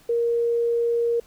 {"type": "tone", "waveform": "sine", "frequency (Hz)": 469.1, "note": "A#4", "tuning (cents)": 11, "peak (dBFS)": -19, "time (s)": [0.09, 1.2], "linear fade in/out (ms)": 5, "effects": ["pink hiss -55 dBFS RMS until 1.26 s"]}